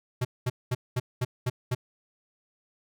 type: tone bursts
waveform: square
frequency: 124.9 Hz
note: B2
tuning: 20 cents sharp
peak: -25 dBFS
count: 7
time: 0.21-1.75 s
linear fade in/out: 10 ms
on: 40 ms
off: 210 ms
effects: none